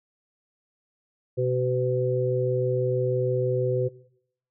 harmonic tone, 126.2 Hz, B2, 38 cents sharp, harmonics 1 / 3 / 4, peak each -26 / -26 / -26 dBFS, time 1.37-3.89 s, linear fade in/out 20 ms, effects noise-tail reverb RT60 0.7 s tail -20 dB re dry

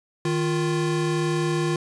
square tone pair together, 155.55 / 349.2 Hz, D#3 / F4, 0 / 0 cents, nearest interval octave + major second, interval 1400 cents, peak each -25 dBFS, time 0.25-1.76 s, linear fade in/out 2 ms, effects resampled to 22050 Hz

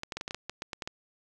clicks, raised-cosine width 0.2 ms, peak -18 dBFS, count 12, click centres 0.034 / 0.122 / 0.17 / 0.211 / 0.279 / 0.309 / 0.346 / 0.496 / 0.621 / 0.732 / 0.822 / 0.875 s, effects none

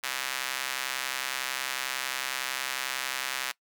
square tone with high-pass filter, 65.5 Hz, C2, 2 cents sharp, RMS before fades -33 dBFS, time 0.03-3.52 s, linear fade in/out 10 ms, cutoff 1700 Hz, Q 0.91, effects noise-tail reverb RT60 0.1 s tail -21 dB re dry

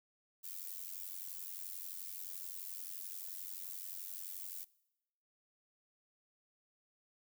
violet noise with amplitude modulation, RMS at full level -42 dBFS, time 0.43-4.65 s, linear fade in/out 20 ms, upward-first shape sine, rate 91.5 Hz, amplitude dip 85%, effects noise-tail reverb RT60 0.9 s tail -22 dB re dry

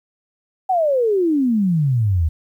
sine exponential sweep, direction down, 774 to 75.5 Hz, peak -14 dBFS, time 0.69-2.29 s, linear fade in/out 10 ms, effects 9-bit

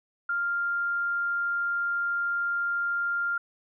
sine tone, 1396.9 Hz, F6, in tune, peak -25 dBFS, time 0.29-3.38 s, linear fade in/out 5 ms, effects none

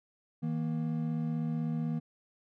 triangle tone pair together, 159.9 / 235.9 Hz, D#3 / A#3, +48 / +21 cents, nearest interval perfect fifth, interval 673 cents, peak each -30 / -32 dBFS, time 0.42-2 s, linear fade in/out 20 ms, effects none

